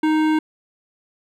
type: tone with hard clipping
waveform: sine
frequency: 311.1 Hz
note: D#4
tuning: in tune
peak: -17 dBFS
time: 0.03-0.39 s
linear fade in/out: 5 ms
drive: 15 dB
effects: none